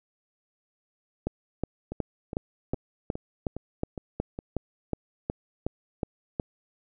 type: two click trains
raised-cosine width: 2 ms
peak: -21 / -14 dBFS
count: 7 / 15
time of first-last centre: 1.92-4.389 / 1.27-6.398 s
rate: 2.43 / 2.73 Hz
effects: none